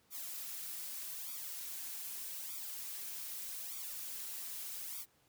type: noise with flanger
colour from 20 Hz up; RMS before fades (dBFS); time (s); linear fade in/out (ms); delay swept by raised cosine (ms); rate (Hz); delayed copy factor
blue; -44; 0.1-5.06; 50; 0.85 to 5.95; 0.82; +0.95
effects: pink hiss -71 dBFS RMS until 5.28 s + high-pass 80 Hz 12 dB/octave